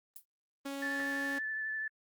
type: noise with exponential decay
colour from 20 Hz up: violet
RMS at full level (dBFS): -42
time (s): 0.16-0.25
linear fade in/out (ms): 1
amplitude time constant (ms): 19
type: tone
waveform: sawtooth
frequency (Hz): 277.2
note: C#4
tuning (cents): 0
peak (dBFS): -33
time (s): 0.65-1.39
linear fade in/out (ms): 10
type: tone with vibrato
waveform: sine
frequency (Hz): 1748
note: A6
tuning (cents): -12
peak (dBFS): -34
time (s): 0.82-1.88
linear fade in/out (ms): 5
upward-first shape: sine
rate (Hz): 12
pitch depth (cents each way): 15
effects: Opus 24 kbps